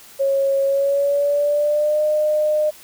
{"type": "tone with pitch glide", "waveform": "sine", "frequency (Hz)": [548, 608], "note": ["C#5", "D#5"], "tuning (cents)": [-20, -40], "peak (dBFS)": -15, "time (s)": [0.19, 2.71], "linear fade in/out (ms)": 20, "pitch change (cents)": 180, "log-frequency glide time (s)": [0.64, 2.03], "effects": ["white hiss -44 dBFS RMS until 2.83 s"]}